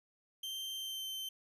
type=tone with pitch glide; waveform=40% pulse; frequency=3137 to 3099 Hz; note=G7 to G7; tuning=+1 to -21 cents; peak=-38 dBFS; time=0.43-1.29 s; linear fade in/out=5 ms; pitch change=-22 cents; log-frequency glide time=0.76-1.06 s; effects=none